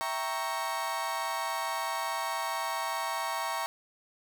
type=chord; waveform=35% pulse; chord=E diminished seventh; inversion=none; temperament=equal; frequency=659.3 / 784 / 932.3 / 1108.7 Hz; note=E5 / G5 / Bb5 / Db6; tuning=0 / 0 / 0 / 0 cents; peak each=-37 / -37 / -33 / -34 dBFS; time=0.01-3.66 s; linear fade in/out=0 ms; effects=none